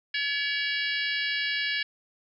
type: harmonic tone with a mistuned harmonic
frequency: 569 Hz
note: C#5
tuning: 45 cents sharp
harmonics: 3 / 4 / 5 / 6 / 7 / 8 / 9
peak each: -30 / -32 / -34 / -36 / -37 / -38 / -39 dBFS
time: 0.14-1.83 s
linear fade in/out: 5 ms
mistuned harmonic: 6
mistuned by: -61 cents
effects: none